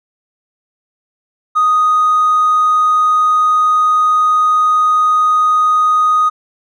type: tone with hard clipping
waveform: sine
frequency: 1244.5 Hz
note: D#6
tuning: in tune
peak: -9 dBFS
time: 1.55-6.3 s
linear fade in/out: 20 ms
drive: 1 dB
effects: none